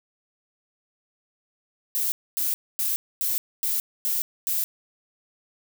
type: noise bursts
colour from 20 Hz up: violet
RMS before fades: -25 dBFS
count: 7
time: 1.95-4.64 s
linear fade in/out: 0 ms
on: 170 ms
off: 250 ms
effects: none